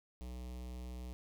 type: tone with notch filter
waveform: square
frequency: 61.74 Hz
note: B1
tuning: in tune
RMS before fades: -45 dBFS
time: 0.21-1.13 s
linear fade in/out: 0 ms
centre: 1500 Hz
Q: 1.1
effects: none